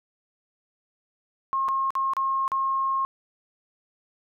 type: tone with dropouts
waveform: sine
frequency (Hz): 1075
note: C6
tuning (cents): +47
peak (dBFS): -22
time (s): 1.53-3.05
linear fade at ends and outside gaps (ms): 0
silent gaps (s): 1.683-1.687 / 1.905-1.953 / 2.135-2.167 / 2.479-2.518
effects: none